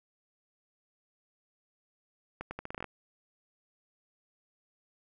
accelerating click train, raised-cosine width 0.5 ms, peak -23 dBFS, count 10, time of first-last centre 2.41-2.843 s, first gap 100 ms, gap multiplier 0.8, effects none

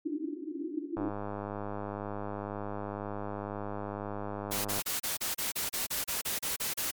pink band-pass noise, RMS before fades -36 dBFS, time 0.05-1.1 s, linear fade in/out 10 ms, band 290 to 340 Hz, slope 96 dB/octave
click train, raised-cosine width 1 ms, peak -23 dBFS, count 391, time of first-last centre 0.97-4.794 s, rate 102 Hz
white noise bursts, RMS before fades -33 dBFS, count 14, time 4.51-6.912 s, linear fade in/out 10 ms, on 140 ms, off 34 ms
effects MP3 96 kbps

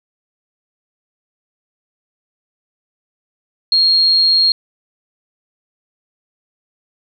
sine tone, 4256 Hz, C8, 29 cents sharp, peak -9 dBFS, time 3.72-4.52 s, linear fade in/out 2 ms, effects none

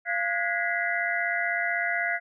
sine tone cluster, 690 / 1451 / 1653 / 1951 / 2047 Hz, F5 / F#6 / G#6 / B6 / C7, -21 / -34 / -9 / -22 / -38 cents, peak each -31 dBFS, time 0.05-2.2 s, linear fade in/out 50 ms, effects none

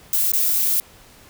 violet noise with dropouts, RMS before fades -19 dBFS, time 0.13-0.8 s, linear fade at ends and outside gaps 0 ms, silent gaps 0.318-0.335 s, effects pink hiss -48 dBFS RMS until 1.29 s

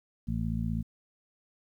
harmonic tone, 55.9 Hz, A1, 28 cents sharp, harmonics 1 / 2 / 3 / 4, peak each -34 / -34 / -34 / -34 dBFS, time 0.27-0.83 s, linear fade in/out 20 ms, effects 11-bit

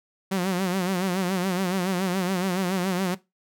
sawtooth tone with vibrato, 185 Hz, F#3, in tune, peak -19 dBFS, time 0.31-3.15 s, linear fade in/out 10 ms, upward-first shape sine, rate 7.1 Hz, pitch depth 90 cents each way, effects noise-tail reverb RT60 0.2 s tail -18 dB re dry

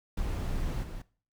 brown noise with level steps, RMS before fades -32 / -39 dBFS, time 0.17-1.02 s, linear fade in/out 5 ms, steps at 0.82 s, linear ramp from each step 20 ms, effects noise-tail reverb RT60 0.4 s tail -19 dB re dry

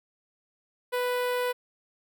sawtooth tone with notch filter, 494.7 Hz, B4, 3 cents sharp, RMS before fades -28 dBFS, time 0.92-1.53 s, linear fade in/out 20 ms, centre 6400 Hz, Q 0.83, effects none

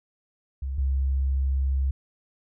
sine tone pair in turn, 67.2 / 67.2 Hz, C2 / C2, +47 / +47 cents, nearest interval unison, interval 0 cents, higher neither, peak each -27 / -21 dBFS, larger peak second, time 0.62-0.78 / 0.78-1.91 s, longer second, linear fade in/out 5 ms, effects none

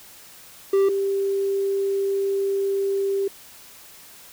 triangle / sine tone pair in turn, 392 / 393.4 Hz, G4 / G4, 0 / +6 cents, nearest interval unison, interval 6 cents, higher second, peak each -13 / -20 dBFS, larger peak first, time 0.73-0.89 / 0.89-3.28 s, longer second, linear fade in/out 5 ms, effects white hiss -46 dBFS RMS until 4.32 s

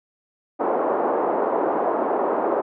pink band-pass noise, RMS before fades -22 dBFS, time 0.59-2.62 s, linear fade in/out 20 ms, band 340 to 1000 Hz, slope 24 dB/octave, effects none

